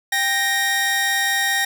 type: tone pair together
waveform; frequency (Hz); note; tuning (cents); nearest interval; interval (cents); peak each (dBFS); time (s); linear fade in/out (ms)
sawtooth; 788.1 / 1864.7; G5 / A#6; +9 / 0; octave + minor third; 1491; -21 / -15; 0.12-1.65; 5
effects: none